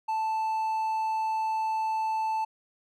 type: tone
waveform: triangle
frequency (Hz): 880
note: A5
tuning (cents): 0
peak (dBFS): -24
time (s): 0.08-2.45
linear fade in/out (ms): 10
effects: none